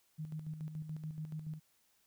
sine tone with tremolo, 155.56 Hz, D#3, in tune, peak -38 dBFS, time 0.18-1.6 s, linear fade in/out 20 ms, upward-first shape square, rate 7 Hz, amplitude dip 55%, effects white hiss -73 dBFS RMS until 2.06 s

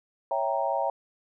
sine chord, C# diminished seventh, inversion none, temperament equal, 554.4 / 659.3 / 784 / 932.3 Hz, C#5 / E5 / G5 / Bb5, 0 / 0 / 0 / 0 cents, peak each -30 dBFS, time 0.31-0.9 s, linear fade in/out 2 ms, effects none

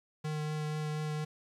square tone with vibrato, 152.7 Hz, D#3, 32 cents flat, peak -34 dBFS, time 0.24-1.25 s, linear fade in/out 10 ms, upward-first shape triangle, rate 4.2 Hz, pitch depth 13 cents each way, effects low-pass 9000 Hz 12 dB/octave + 10-bit

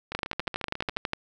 two click trains, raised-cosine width 0.3 ms, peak -18 / -11 dBFS, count 13 / 13, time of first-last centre 0.12-0.965 / 0.15-1.134 s, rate 14.2 / 12.2 Hz, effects none

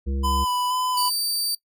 harmonic tone, 67.8 Hz, C#2, 38 cents flat, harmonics 1 / 3 / 5 / 7, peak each -23 / -33 / -37 / -40 dBFS, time 0.06-0.45 s, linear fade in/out 20 ms
square tone with vibrato, 1000 Hz, B5, 21 cents sharp, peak -23 dBFS, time 0.23-1.1 s, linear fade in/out 20 ms, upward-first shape square, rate 2.1 Hz, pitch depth 14 cents each way
sawtooth tone, 4632 Hz, D8, 25 cents flat, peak -20 dBFS, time 0.97-1.55 s, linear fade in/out 5 ms
effects noise-tail reverb RT60 0.1 s tail -20 dB re dry

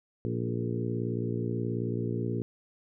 harmonic tone with a mistuned harmonic, 58.6 Hz, A#1, 10 cents sharp, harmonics 2 / 3 / 4 / 5 / 6 / 7 / 8, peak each -32 / -37 / -36 / -39 / -37 / -38 / -43 dBFS, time 0.25-2.42 s, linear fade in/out 0 ms, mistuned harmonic 7, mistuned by +27 cents, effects none

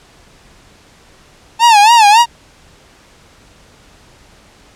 45% pulse tone with vibrato, 880 Hz, A5, in tune, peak -4 dBFS, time 1.59-2.26 s, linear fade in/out 50 ms, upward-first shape sine, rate 3.6 Hz, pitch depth 140 cents each way, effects pink hiss -45 dBFS RMS until 4.75 s + low-pass 8000 Hz 12 dB/octave

